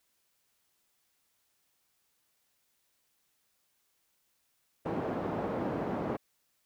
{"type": "band-pass noise", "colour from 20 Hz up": "pink", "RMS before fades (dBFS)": -34, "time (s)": [4.85, 6.17], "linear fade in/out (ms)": 10, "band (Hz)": [200, 750], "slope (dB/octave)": 12, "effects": ["white hiss -75 dBFS RMS until 6.65 s"]}